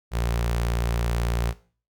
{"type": "tone with notch filter", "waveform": "sawtooth", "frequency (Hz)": 58.27, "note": "A#1", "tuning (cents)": 0, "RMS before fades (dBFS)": -25, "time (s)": [0.11, 1.54], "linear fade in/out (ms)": 50, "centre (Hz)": 270, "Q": 1.8, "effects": ["noise-tail reverb RT60 0.4 s tail -17 dB re dry"]}